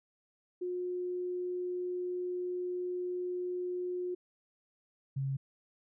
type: tone pair in turn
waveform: sine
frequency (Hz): 359.7 / 135.91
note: F#4 / C#3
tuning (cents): -49 / -34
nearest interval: octave + perfect fourth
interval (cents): 1685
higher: first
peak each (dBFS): -33 / -31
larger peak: second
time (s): 0.61-4.15 / 5.16-5.37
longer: first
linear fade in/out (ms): 10
effects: none